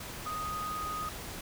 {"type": "tone in noise", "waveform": "sine", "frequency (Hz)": 1244.5, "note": "D#6", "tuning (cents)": 0, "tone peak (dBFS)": -34, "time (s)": [0.26, 1.09], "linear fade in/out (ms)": 5, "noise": "pink", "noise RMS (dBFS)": -42, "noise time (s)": [0, 1.41], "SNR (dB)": 5, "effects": []}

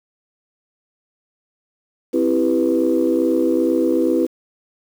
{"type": "chord", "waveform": "sine", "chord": "C major seventh", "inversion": "none", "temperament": "equal", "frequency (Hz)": [261.6, 329.6, 392, 493.9], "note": ["C4", "E4", "G4", "B4"], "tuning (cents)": [0, 0, 0, 0], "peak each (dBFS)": [-20, -17, -22, -20], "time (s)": [2.13, 4.27], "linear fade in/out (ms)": 20, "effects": ["tanh soft clip ceiling -6 dBFS", "7-bit"]}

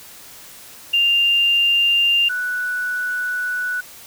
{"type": "tone pair in turn", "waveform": "sine", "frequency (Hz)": [2794, 1480.1], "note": ["F7", "F#6"], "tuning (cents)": [0, 0], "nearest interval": "major seventh", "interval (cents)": 1100, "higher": "first", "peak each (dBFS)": [-13, -20], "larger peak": "first", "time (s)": [[0.93, 2.29], [2.29, 3.81]], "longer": "second", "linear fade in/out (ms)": 10, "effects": ["white hiss -41 dBFS RMS until 4.06 s"]}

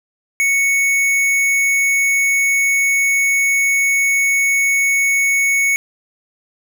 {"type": "tone with hard clipping", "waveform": "triangle", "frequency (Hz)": 2217, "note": "C#7", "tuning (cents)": 0, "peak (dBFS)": -14, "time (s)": [0.4, 5.76], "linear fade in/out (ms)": 0, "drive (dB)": 18, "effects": []}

